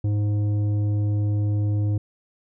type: tone with tanh clipping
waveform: triangle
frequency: 103.83 Hz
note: G#2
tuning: in tune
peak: -21 dBFS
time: 0.04-1.98 s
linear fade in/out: 5 ms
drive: 13 dB
effects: none